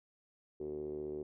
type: tone with low-pass filter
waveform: 5% pulse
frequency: 75.1 Hz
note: D2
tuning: 39 cents sharp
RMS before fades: -41 dBFS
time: 0.6-1.23 s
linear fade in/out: 5 ms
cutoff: 390 Hz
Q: 8.6
effects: none